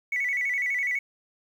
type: tone with vibrato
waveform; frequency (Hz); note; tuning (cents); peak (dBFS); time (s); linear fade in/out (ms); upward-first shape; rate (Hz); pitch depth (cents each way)
sine; 2093; C7; 0; -23; 0.12-0.99; 5; square; 12; 98
effects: tanh soft clip ceiling -20 dBFS + 9-bit